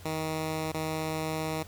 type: tone with dropouts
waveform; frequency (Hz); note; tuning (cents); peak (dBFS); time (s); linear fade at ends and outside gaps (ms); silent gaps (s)
10% pulse; 157.8; D#3; +25; -22; 0.05-1.63; 5; 0.719-0.742
effects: added 89 Hz sine -47 dBFS peak until 1.67 s + pink hiss -52 dBFS RMS until 1.67 s